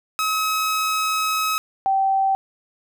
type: tone pair in turn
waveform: sawtooth / sine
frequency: 1279 / 775.4 Hz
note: D#6 / G5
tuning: +47 / -19 cents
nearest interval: major sixth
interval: 866 cents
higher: first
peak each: -16 dBFS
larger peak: neither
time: 0.19-1.58 / 1.86-2.35 s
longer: first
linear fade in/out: 0 ms
effects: none